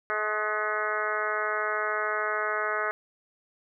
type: harmonic tone with a mistuned harmonic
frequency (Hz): 213.3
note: G#3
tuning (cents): +46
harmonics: 2 / 3 / 4 / 5 / 6 / 7 / 8 / 9 / 10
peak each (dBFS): -35 / -34 / -39 / -38 / -31 / -32 / -36 / -37 / -41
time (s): 0.1-2.91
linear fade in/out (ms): 0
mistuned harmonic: 6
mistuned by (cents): -27
effects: none